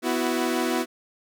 sawtooth chord, B suspended fourth, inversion none, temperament equal with one note detuned, 248.7 / 329.6 / 370 Hz, B3 / E4 / F#4, +12 / 0 / 0 cents, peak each -23 / -23 / -24 dBFS, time 0.02-0.86 s, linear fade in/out 50 ms, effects none

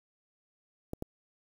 clicks, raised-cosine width 2 ms, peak -22 dBFS, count 2, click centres 0.934 / 1.024 s, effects 8-bit

